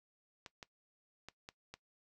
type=clicks; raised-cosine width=0.2 ms; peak=-30 dBFS; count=5; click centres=0.462 / 0.628 / 1.286 / 1.489 / 1.74 s; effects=noise-tail reverb RT60 0.1 s tail -18 dB re dry